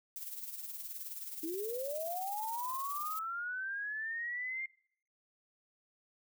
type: noise with tremolo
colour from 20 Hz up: violet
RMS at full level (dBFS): -41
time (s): 0.16-3.19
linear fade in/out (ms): 0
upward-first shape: triangle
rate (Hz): 19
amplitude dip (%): 65
type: linear sweep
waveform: sine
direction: up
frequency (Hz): 307.8 to 2123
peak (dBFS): -36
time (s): 1.43-4.66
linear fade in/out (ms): 5
effects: noise-tail reverb RT60 0.7 s tail -25 dB re dry

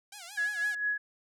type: tone with vibrato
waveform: 5% pulse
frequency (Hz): 755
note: F#5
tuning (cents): +35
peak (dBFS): -32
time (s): 0.12-0.75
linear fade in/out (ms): 5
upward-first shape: sine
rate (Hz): 5.8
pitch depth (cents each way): 190
type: tone with tremolo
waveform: sine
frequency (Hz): 1679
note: G#6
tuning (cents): +18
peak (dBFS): -26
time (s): 0.37-0.98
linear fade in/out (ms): 10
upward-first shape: sine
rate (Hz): 4.4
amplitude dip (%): 60
effects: none

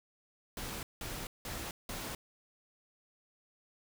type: noise bursts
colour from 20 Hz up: pink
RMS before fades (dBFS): -41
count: 4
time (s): 0.57-2.15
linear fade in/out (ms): 2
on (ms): 260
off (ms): 180
effects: none

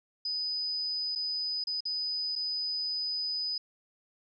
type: tone with dropouts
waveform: sine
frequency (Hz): 4991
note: D#8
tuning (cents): +5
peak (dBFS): -30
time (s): 0.25-3.58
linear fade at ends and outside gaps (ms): 5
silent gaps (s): 1.152-1.157 / 1.64-1.67 / 1.806-1.853 / 2.355-2.36
effects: none

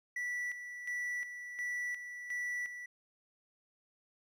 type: tone with tremolo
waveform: triangle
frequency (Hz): 1959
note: B6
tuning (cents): -15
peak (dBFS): -33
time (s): 0.16-2.86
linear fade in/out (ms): 5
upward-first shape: square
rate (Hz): 1.4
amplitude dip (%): 60
effects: none

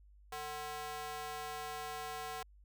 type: tone with high-pass filter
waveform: square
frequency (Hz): 150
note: D3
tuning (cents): +37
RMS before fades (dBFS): -43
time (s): 0.32-2.43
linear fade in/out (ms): 5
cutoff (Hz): 740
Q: 1.4
effects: added 50 Hz sine -58 dBFS peak until 2.64 s

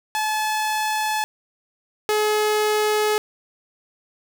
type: tone pair in turn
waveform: sawtooth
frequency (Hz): 861 / 424.8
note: A5 / G#4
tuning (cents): -38 / +39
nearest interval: octave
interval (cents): 1223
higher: first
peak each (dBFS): -17 / -14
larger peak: second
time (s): 0.15-1.24 / 2.09-3.18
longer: neither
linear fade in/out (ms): 0
effects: none

